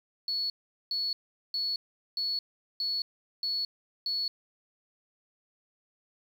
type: tone bursts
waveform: sine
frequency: 4400 Hz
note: C#8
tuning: 14 cents flat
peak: -28 dBFS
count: 7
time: 0.28-4.28 s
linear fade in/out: 2 ms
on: 220 ms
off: 410 ms
effects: 9-bit